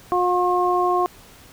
harmonic tone, 358.7 Hz, F4, 46 cents sharp, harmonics 1 / 2 / 3, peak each -21 / -21 / -21 dBFS, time 0.12-1.06 s, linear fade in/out 0 ms, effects pink hiss -47 dBFS RMS until 1.52 s

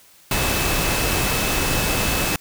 sine tone in noise, 2600 Hz, E7, 24 cents flat, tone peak -29 dBFS, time 0.31-2.36 s, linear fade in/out 2 ms, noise pink, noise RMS -21 dBFS, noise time 0.31-2.36 s, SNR -11 dB, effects white hiss -51 dBFS RMS until 2.4 s

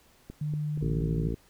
click train, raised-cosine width 3 ms, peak -27 dBFS, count 4, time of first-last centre 0.3-1.013 s, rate 4.21 Hz
sine tone with pitch glide, 150.2 to 155.77 Hz, D3 to D#3, +39 to +2 cents, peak -28 dBFS, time 0.41-1.28 s, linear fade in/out 5 ms, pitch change +63 cents, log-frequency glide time 0.92-1.01 s
harmonic tone, 56.5 Hz, A1, 47 cents sharp, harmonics 1 / 2 / 3 / 4 / 5 / 6 / 7 / 8, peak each -32 / -35 / -37 / -38 / -39 / -40 / -40 / -41 dBFS, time 0.81-1.35 s, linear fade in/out 10 ms
effects pink hiss -61 dBFS RMS until 1.49 s

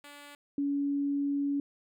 5% pulse / sine tone pair in turn, 288.8 / 282.9 Hz, D4 / C#4, -29 / +35 cents, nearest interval unison, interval 36 cents, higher first, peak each -36 / -27 dBFS, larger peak second, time 0.04-0.35 / 0.58-1.6 s, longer second, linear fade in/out 2 ms, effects none

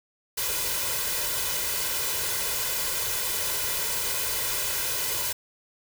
white noise with comb filter, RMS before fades -28 dBFS, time 0.37-5.33 s, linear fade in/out 10 ms, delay 2 ms, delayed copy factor +0.7, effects none

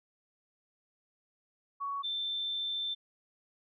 sine tone pair in turn, 1119 / 3553 Hz, C#6 / A7, +16 / +16 cents, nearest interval octave + minor sixth, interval 2000 cents, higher second, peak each -33 / -32 dBFS, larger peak second, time 1.8-2.03 / 2.03-2.95 s, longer second, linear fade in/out 20 ms, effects none

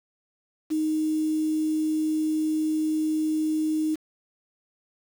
sine tone with quantisation, 311.1 Hz, D#4, in tune, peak -22 dBFS, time 0.7-3.96 s, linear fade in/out 20 ms, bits 7, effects none

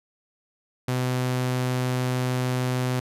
sawtooth tone, 126.7 Hz, B2, 45 cents sharp, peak -19 dBFS, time 0.88-3 s, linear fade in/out 5 ms, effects resampled to 32000 Hz

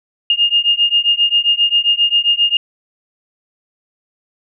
sine beating tone pair, 2829 / 2836.5 Hz, F7 / F7, +22 / +26 cents, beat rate 7.5 Hz, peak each -14 dBFS, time 0.3-2.57 s, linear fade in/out 2 ms, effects none

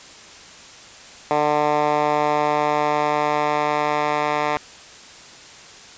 10% pulse tone with band-pass filter sweep, 149.1 Hz, D3, 27 cents sharp, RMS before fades -20 dBFS, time 1.31-4.57 s, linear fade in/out 0 ms, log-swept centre 830 to 1300 Hz, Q 1.2, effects white hiss -42 dBFS RMS until 5.97 s + resampled to 16000 Hz

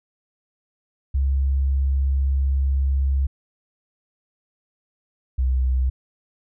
sine tone pair in turn, 67.9 / 64.09 Hz, C#2 / C2, -35 / -35 cents, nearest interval minor second, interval 100 cents, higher first, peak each -17 dBFS, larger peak neither, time 1.14-3.27 / 5.38-5.9 s, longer first, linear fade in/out 10 ms, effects none

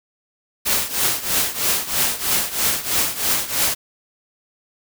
white noise with tremolo, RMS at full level -17 dBFS, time 0.65-3.75 s, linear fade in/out 20 ms, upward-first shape triangle, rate 3.1 Hz, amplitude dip 85%, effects none

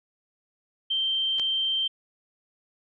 sine tone, 3136 Hz, G7, in tune, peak -23 dBFS, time 0.9-1.88 s, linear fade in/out 10 ms
clicks, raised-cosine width 0.2 ms, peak -27 / -18 dBFS, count 2, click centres 1.385 / 1.397 s
effects none

